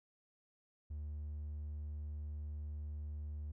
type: tone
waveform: triangle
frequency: 75 Hz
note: D2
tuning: 37 cents sharp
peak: -38 dBFS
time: 0.9-3.52 s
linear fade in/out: 10 ms
effects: tanh soft clip ceiling -35 dBFS